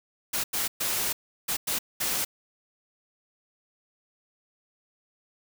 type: noise bursts at uneven times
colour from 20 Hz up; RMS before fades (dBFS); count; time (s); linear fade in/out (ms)
white; -28; 6; 0.33-0.44 / 0.53-0.68 / 0.8-1.13 / 1.48-1.57 / 1.67-1.79 / 2-2.25; 10
effects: none